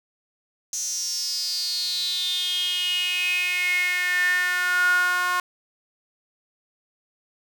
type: tone with high-pass filter sweep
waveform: sawtooth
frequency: 360 Hz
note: F#4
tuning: 47 cents flat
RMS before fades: -24 dBFS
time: 0.73-5.4 s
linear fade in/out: 2 ms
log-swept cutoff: 6300 to 1200 Hz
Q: 9.4
effects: none